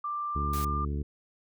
sine tone with pitch glide, 1182 to 1195 Hz, D6 to D6, +11 to +30 cents, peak -30 dBFS, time 0.04-0.85 s, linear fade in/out 5 ms, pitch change +19 cents, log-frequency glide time 0.28-0.56 s
harmonic tone, 72.2 Hz, D2, 29 cents flat, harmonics 1 / 2 / 3 / 4 / 5 / 6, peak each -30 / -36 / -40 / -42 / -44 / -46 dBFS, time 0.35-1.03 s, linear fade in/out 10 ms
white noise, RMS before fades -40 dBFS, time 0.53-0.65 s, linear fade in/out 5 ms
effects none

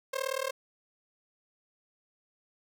sawtooth tone with amplitude modulation, 532 Hz, C5, 29 cents sharp, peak -23 dBFS, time 0.13-0.51 s, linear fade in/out 10 ms, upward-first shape sine, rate 38.3 Hz, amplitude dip 100%, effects none

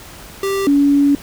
square / sine tone pair in turn, 392 / 283.7 Hz, G4 / C#4, 0 / +40 cents, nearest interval tritone, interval 560 cents, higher first, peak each -17 / -9 dBFS, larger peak second, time 0.43-0.67 / 0.67-1.15 s, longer second, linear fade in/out 2 ms, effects pink hiss -37 dBFS RMS until 1.22 s

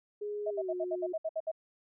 sine tone with pitch glide, 415.3 to 361.5 Hz, G#4 to F#4, 0 to -40 cents, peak -34 dBFS, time 0.21-1.13 s, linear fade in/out 10 ms, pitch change -240 cents, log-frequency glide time 0.5-0.71 s
sine tone bursts, 640 Hz, D#5, 49 cents sharp, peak -30 dBFS, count 10, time 0.46-1.516 s, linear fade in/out 10 ms, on 48 ms, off 64 ms
effects none

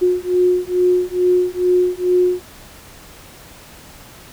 sine beating tone pair, 359.9 / 362.2 Hz, F#4 / F#4, -48 / -37 cents, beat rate 2.3 Hz, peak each -16 dBFS, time 0.01-2.42 s, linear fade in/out 20 ms, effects pink hiss -41 dBFS RMS until 4.32 s

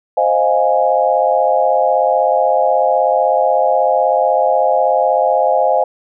sine chord, F minor seventh, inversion second, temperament equal, 523.3 / 622.3 / 698.5 / 830.6 Hz, C5 / Eb5 / F5 / Ab5, 0 / 0 / 0 / 0 cents, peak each -16 dBFS, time 0.17-5.84 s, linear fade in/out 5 ms, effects none

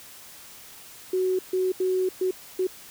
sine tone bursts at uneven times, 371.6 Hz, F#4, 7 cents sharp, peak -21 dBFS, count 5, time 1.13-1.39 / 1.53-1.72 / 1.8-2.09 / 2.21-2.31 / 2.59-2.67 s, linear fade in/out 5 ms, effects white hiss -46 dBFS RMS until 2.9 s

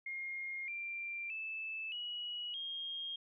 sine tone with pitch steps, 2134 / 2368 / 2627 / 2915 / 3235 Hz, C7 / D7 / E7 / F#7 / G#7, +34 / +14 / -7 / -26 / -46 cents, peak -39 dBFS, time 0.06-3.16 s, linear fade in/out 5 ms, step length 620 ms, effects none

